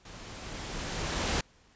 pink noise with level ramp, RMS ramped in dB -47 to -28 dBFS, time 0.05-1.41 s, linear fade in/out 5 ms, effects pink hiss -62 dBFS RMS until 1.75 s + resampled to 16000 Hz

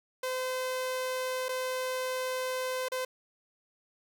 sawtooth tone with dropouts, 513 Hz, C5, 34 cents flat, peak -27 dBFS, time 0.23-3.05 s, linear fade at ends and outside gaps 5 ms, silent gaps 1.485-1.49 / 2.885-2.918 s, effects none

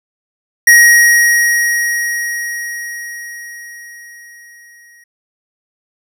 square tone with exponential decay, 1890 Hz, A#6, 23 cents sharp, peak -3 dBFS, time 0.67-5.04 s, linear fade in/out 5 ms, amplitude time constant 950 ms, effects none

